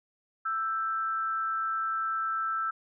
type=tone pair together; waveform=sine; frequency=1325.3 / 1568 Hz; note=E6 / G6; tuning=+9 / 0 cents; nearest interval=minor third; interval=291 cents; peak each=-28 / -37 dBFS; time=0.45-2.71 s; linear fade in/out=10 ms; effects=none